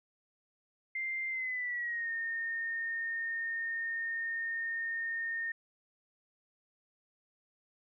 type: tone with pitch glide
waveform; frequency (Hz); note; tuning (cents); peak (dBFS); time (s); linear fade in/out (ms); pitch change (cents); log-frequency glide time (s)
sine; 2093 to 1832.6; C7 to A#6; 0 to -30; -33; 0.95-5.52; 5; -230; 1.29-2.11
effects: none